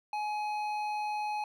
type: tone with hard clipping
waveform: sine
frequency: 842 Hz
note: G#5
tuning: 24 cents sharp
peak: -33 dBFS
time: 0.13-1.44 s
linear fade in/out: 2 ms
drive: 9 dB
effects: none